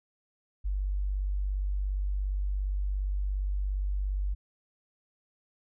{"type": "tone", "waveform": "sine", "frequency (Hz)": 48.63, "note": "G1", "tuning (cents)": -13, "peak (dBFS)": -27, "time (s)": [0.64, 4.35], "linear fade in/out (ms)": 20, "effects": []}